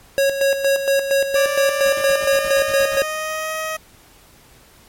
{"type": "tone with tremolo", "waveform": "square", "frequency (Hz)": 550, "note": "C#5", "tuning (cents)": -14, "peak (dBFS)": -14, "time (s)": [0.18, 3.02], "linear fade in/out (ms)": 0, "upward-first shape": "square", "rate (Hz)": 4.3, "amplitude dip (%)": 60}
{"type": "tone with pitch glide", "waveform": "15% pulse", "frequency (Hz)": [586, 631.7], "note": ["D5", "D#5"], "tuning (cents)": [-4, 26], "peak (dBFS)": -16, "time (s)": [1.35, 3.77], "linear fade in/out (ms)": 10, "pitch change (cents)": 130, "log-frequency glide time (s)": [1.62, 3.54]}
{"type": "noise bursts", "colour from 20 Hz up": "pink", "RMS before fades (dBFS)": -34, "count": 10, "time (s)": [1.85, 2.961], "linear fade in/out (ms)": 5, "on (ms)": 49, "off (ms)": 69}
{"effects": ["pink hiss -49 dBFS RMS until 4.88 s", "MP3 64 kbps"]}